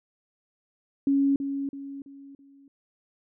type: tone with echo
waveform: sine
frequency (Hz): 277.2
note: C#4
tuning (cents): 0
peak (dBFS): -19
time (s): 1.07-1.36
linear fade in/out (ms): 2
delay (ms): 330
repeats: 4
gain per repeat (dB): -8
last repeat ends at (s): 2.68
effects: none